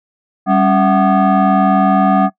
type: tone with frequency modulation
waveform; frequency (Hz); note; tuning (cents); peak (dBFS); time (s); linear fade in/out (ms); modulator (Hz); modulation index
sine; 276.3; C#4; -6; -7; 0.46-2.3; 50; 472; 1.7
effects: noise-tail reverb RT60 0.1 s tail -21 dB re dry + tanh soft clip ceiling -5 dBFS